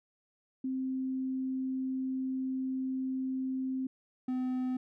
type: tone pair in turn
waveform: sine / triangle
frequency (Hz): 261.6 / 255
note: C4 / C4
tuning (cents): 0 / -44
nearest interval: unison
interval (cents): 44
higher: first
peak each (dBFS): -31 / -28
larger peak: second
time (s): 0.64-3.87 / 4.28-4.77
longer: first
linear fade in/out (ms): 5
effects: none